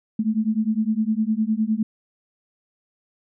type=beating tone pair; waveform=sine; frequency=213.4 / 223.2 Hz; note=G#3 / A3; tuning=+47 / +25 cents; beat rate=9.8 Hz; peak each=-22 dBFS; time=0.19-1.83 s; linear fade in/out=5 ms; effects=none